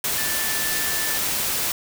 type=tone in noise; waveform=sine; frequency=1759 Hz; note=A6; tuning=1 cent flat; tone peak=-30 dBFS; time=0.18-1.18 s; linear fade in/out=2 ms; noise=white; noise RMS=-24 dBFS; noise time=0.04-1.72 s; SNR=-9 dB; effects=none